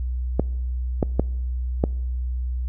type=clicks; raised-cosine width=2 ms; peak=-5 dBFS; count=4; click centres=0.396 / 1.028 / 1.196 / 1.839 s; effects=noise-tail reverb RT60 1.0 s tail -25 dB re dry + added 62 Hz sine -23 dBFS peak until 2.68 s